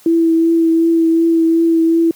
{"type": "tone with vibrato", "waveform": "sine", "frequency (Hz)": 329.6, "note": "E4", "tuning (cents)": 0, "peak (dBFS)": -9, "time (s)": [0.06, 2.11], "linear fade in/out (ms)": 2, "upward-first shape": "triangle", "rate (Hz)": 2.7, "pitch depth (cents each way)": 20, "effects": ["white hiss -46 dBFS RMS until 2.15 s", "high-pass 100 Hz 12 dB/octave"]}